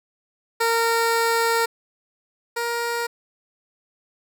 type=tone pair in turn; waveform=15% pulse; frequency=460.3 / 470.5 Hz; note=A#4 / A#4; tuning=-22 / +16 cents; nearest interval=unison; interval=38 cents; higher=second; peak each=-12 / -17 dBFS; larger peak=first; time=0.6-1.66 / 2.56-3.07 s; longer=first; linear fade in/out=10 ms; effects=none